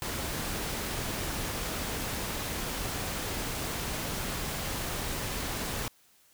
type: noise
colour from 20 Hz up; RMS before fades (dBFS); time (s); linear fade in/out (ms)
pink; -34; 0.02-5.88; 0
effects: white hiss -63 dBFS RMS until 6.33 s